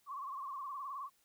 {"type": "tone with vibrato", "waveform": "sine", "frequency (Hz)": 1100, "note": "C#6", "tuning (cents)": -14, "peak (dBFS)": -40, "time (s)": [0.06, 1.1], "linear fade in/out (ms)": 50, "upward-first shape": "sine", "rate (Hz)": 19, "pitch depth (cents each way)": 97, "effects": ["white hiss -73 dBFS RMS until 1.24 s"]}